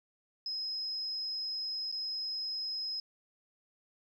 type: tone with dropouts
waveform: sine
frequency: 5110 Hz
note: D#8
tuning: 45 cents sharp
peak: -34 dBFS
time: 0.46-3 s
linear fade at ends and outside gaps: 2 ms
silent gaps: 1.916-1.924 s
effects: 11-bit